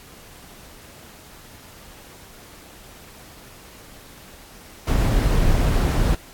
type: noise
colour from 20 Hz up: brown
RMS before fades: -18 dBFS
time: 4.87-6.15 s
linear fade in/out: 5 ms
effects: pink hiss -45 dBFS RMS until 6.33 s + AAC 64 kbps